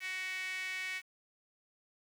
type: tone with high-pass filter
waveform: sawtooth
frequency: 373.1 Hz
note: F#4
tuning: 14 cents sharp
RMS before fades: -39 dBFS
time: 0-1.02 s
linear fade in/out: 50 ms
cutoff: 2100 Hz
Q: 6.9
effects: low-pass 10000 Hz 12 dB/octave + 10-bit